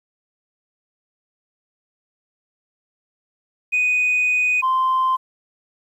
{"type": "tone pair in turn", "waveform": "sine", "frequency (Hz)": [2489, 1040.5], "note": ["D#7", "C6"], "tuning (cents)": [0, -10], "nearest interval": "octave + minor third", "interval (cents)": 1510, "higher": "first", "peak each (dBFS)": -14, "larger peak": "neither", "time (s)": [[3.72, 4.62], [4.62, 5.17]], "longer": "first", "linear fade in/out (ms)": 20, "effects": ["tanh soft clip ceiling -13 dBFS", "9-bit"]}